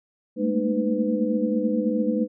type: tone cluster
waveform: sine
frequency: 208 / 221.9 / 231.1 / 305.3 / 501 Hz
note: G#3 / A3 / A#3 / D#4 / B4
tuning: +3 / +15 / -15 / -33 / +25 cents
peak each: -27 dBFS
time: 0.36-2.28 s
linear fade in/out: 50 ms
effects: none